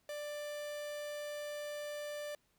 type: tone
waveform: 45% pulse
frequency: 590 Hz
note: D5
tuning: 8 cents sharp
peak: -40 dBFS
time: 0.09-2.35 s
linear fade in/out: 2 ms
effects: pink hiss -75 dBFS RMS until 2.58 s